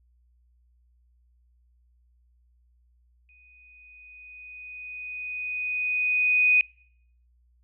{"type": "tone with exponential growth", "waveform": "sine", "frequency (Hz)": 2489, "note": "D#7", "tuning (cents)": 0, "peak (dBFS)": -15, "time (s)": [3.29, 6.61], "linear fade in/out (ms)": 1, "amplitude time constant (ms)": 720, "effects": ["noise-tail reverb RT60 0.7 s tail -26 dB re dry", "added 60 Hz sine -60 dBFS peak until 7.63 s"]}